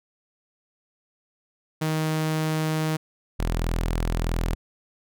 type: tone pair in turn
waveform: sawtooth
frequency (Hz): 156.9 / 41.56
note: D#3 / E1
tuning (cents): +15 / +15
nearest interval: octave + major seventh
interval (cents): 2300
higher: first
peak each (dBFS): -19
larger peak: neither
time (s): 1.81-2.97 / 3.39-4.55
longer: neither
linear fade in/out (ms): 10
effects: none